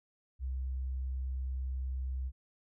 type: tone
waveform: sine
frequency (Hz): 64.9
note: C2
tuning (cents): -13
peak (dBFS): -33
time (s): 0.39-2.32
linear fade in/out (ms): 50
effects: none